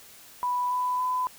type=tone with pitch steps; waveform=sine; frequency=987.8 / 997 / 1006.2 Hz; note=B5 / B5 / B5; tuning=0 / +16 / +32 cents; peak=-24 dBFS; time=0.43-1.27 s; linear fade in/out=0 ms; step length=280 ms; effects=white hiss -50 dBFS RMS until 1.38 s